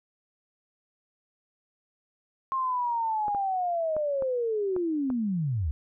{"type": "linear sweep", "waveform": "sine", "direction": "down", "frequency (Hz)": [1071, 66.3], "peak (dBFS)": -25, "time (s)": [2.52, 5.71], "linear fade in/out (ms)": 0}
{"type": "clicks", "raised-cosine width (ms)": 1, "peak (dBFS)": -24, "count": 6, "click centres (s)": [3.282, 3.348, 3.966, 4.223, 4.764, 5.102]}
{"effects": []}